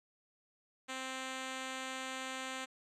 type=tone with low-pass filter; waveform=5% pulse; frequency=261.6 Hz; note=C4; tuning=in tune; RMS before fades=-42 dBFS; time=0.88-2.66 s; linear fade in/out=20 ms; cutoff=7200 Hz; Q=1.3; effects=none